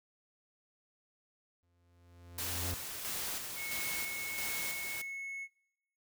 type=tone with exponential growth; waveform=45% pulse; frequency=86.9 Hz; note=F2; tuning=8 cents flat; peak=-35 dBFS; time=1.63-2.74 s; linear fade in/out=0 ms; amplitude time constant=240 ms
type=noise with tremolo; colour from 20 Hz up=white; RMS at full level=-38 dBFS; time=2.38-5.02 s; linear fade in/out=5 ms; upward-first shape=square; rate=1.5 Hz; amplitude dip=40%
type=tone; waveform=triangle; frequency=2193 Hz; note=C#7; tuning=19 cents flat; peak=-38 dBFS; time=3.55-5.48 s; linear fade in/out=50 ms
effects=noise-tail reverb RT60 0.8 s tail -19 dB re dry